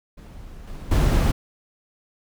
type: noise with level steps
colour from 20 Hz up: brown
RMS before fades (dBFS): -40 / -35 / -17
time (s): 0.17-1.32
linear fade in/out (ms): 10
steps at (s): 0.67 / 0.91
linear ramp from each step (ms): 5
effects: none